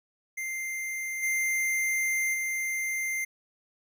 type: tone with level steps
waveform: square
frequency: 2093 Hz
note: C7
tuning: in tune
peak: -32 / -26 / -29 dBFS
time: 0.37-3.25 s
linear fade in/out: 10 ms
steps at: 1.22 / 2.33 s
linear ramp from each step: 20 ms
effects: none